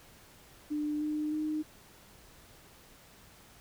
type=tone with pitch steps; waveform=sine; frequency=298.8 / 303 / 307.2 Hz; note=D4 / D#4 / D#4; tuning=+30 / -46 / -22 cents; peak=-30 dBFS; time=0.7-1.63 s; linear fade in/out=20 ms; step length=310 ms; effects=pink hiss -57 dBFS RMS until 3.6 s